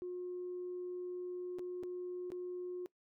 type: tone with dropouts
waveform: sine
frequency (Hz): 359.6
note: F#4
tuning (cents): -49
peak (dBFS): -38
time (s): 0.02-2.86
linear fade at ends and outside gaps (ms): 0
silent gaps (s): 1.586-1.593 / 1.829-1.835 / 2.303-2.319
effects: noise-tail reverb RT60 0.1 s tail -21 dB re dry + tanh soft clip ceiling -35 dBFS